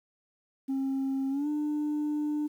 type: tone with pitch glide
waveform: sine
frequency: 269.1 to 298.6 Hz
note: C4 to D4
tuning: +49 to +29 cents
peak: -25 dBFS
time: 0.68-2.48 s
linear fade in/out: 20 ms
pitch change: +180 cents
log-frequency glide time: 1.3-1.48 s
effects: tanh soft clip ceiling -26 dBFS + 10-bit